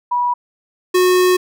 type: tone pair in turn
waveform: sine / square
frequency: 974 / 364.8 Hz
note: B5 / F#4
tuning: -24 / -24 cents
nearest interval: octave + perfect fourth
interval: 1700 cents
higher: first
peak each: -14 / -11 dBFS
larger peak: second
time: 0.11-0.34 / 0.94-1.37 s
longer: second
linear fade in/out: 10 ms
effects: none